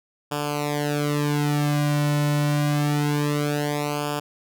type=tone with flanger; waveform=sawtooth; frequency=146.83 Hz; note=D3; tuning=in tune; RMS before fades=-23 dBFS; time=0.31-4.2 s; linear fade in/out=10 ms; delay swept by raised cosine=0.49 to 2.49 ms; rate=0.26 Hz; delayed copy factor=-0.95; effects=none